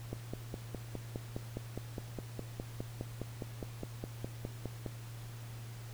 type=click train; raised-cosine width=2 ms; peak=-25 dBFS; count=24; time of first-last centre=0.13-4.863 s; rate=4.86 Hz; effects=added 116 Hz sine -44 dBFS peak until 5.93 s + pink hiss -54 dBFS RMS until 5.93 s